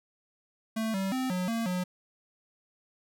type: tone with pitch steps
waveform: square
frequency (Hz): 222.1 / 192.9 / 258.8 / 182 / 228.6 / 181.3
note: A3 / G3 / C4 / F#3 / A#3 / F#3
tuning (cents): +16 / -28 / -19 / -28 / -34 / -35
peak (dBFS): -29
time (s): 0.76-1.84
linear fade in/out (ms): 10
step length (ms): 180
effects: none